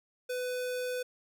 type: tone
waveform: square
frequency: 499.8 Hz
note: B4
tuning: 21 cents sharp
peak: -33 dBFS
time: 0.29-1.03 s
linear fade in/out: 10 ms
effects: none